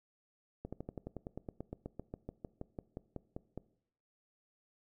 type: slowing click train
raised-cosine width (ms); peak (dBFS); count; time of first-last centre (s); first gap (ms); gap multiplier
2; -28; 23; 0.65-3.576; 76; 1.05
effects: noise-tail reverb RT60 0.7 s tail -20 dB re dry